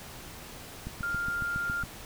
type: click train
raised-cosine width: 5 ms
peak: -24 dBFS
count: 8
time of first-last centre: 0.87-1.837 s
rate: 7.24 Hz
type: tone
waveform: sine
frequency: 1400 Hz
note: F6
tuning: 4 cents sharp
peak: -29 dBFS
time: 1.03-1.83 s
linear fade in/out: 2 ms
effects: pink hiss -45 dBFS RMS until 2.05 s